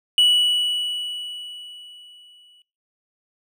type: tone with exponential decay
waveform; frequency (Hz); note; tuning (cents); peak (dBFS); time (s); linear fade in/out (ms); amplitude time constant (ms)
triangle; 2945; F#7; -9; -10; 0.18-2.62; 1; 530
effects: noise-tail reverb RT60 0.4 s tail -25 dB re dry